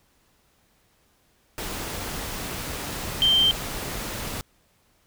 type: tone in noise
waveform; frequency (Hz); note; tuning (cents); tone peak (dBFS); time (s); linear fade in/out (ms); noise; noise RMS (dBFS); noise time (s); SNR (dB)
sine; 3136; G7; 0; -16; 3.22-3.51; 0; pink; -32; 1.58-4.41; +13
effects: pink hiss -64 dBFS RMS until 5.06 s